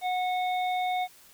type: harmonic tone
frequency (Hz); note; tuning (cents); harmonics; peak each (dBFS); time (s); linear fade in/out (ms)
732; F#5; -19; 1 / 3 / 5; -26 / -36 / -40; 0.01-1.08; 50
effects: white hiss -55 dBFS RMS until 1.33 s